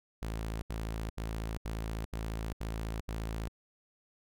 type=tone bursts; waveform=sawtooth; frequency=55 Hz; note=A1; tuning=in tune; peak=-31 dBFS; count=7; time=0.22-3.482 s; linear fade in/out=0 ms; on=400 ms; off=77 ms; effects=none